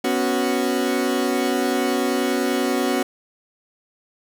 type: chord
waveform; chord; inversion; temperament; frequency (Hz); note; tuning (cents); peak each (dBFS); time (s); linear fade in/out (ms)
30% pulse; B suspended second; none; equal; 246.9 / 277.2 / 370; B3 / C#4 / F#4; 0 / 0 / 0; -21; 0.04-3.03; 5
effects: none